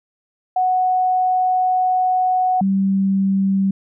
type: tone pair in turn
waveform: sine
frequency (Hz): 739 / 194.16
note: F#5 / G3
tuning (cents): -2 / -16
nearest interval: octave + major seventh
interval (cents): 2314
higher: first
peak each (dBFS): -14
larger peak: neither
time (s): 0.56-2.61 / 2.61-3.71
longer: first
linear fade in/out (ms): 5
effects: none